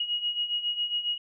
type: beating tone pair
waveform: sine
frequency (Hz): 2887 / 2894.3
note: F#7 / F#7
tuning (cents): -43 / -39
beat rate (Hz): 7.3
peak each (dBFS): -33 / -28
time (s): 0-1.18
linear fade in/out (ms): 5
effects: none